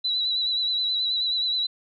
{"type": "tone with vibrato", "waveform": "sine", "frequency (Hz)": 3951, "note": "B7", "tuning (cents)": 0, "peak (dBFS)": -22, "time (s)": [0.04, 1.67], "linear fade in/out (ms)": 10, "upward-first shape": "sine", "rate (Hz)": 9.4, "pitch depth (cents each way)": 39, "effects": []}